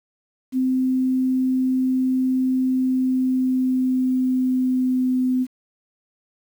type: tone with pitch glide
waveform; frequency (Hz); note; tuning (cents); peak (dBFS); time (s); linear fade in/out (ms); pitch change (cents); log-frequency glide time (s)
sine; 258.5 to 254.9; C4 to C4; -21 to -45; -17; 0.52-5.47; 50; -24; 2.66-5.2
effects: 8-bit